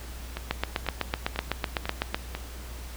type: two click trains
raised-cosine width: 0.3 ms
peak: -16 / -9 dBFS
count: 5 / 14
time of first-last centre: 0.37-2.35 / 0.51-2.145 s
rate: 2.02 / 7.95 Hz
effects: added 60 Hz sine -38 dBFS peak until 2.96 s + pink hiss -45 dBFS RMS until 2.96 s